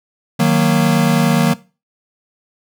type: chord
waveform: square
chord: D# minor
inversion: none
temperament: equal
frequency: 155.56 / 185 / 233.1 Hz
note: D#3 / F#3 / A#3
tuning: 0 / 0 / 0 cents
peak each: -16 dBFS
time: 0.39-1.54 s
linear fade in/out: 10 ms
effects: noise-tail reverb RT60 0.3 s tail -18 dB re dry